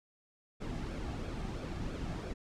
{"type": "noise with flanger", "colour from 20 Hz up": "brown", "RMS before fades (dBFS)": -39, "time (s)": [0.6, 2.34], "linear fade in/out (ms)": 20, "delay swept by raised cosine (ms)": [1, 2.1], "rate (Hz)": 3, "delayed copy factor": -0.5, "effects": ["low-pass 7000 Hz 12 dB/octave"]}